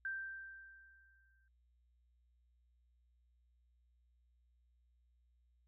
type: tone with exponential decay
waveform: sine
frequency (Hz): 1568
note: G6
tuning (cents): 0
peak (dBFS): -37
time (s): 0.05-1.48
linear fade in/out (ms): 2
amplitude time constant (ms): 310
effects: added 60 Hz sine -70 dBFS peak until 5.67 s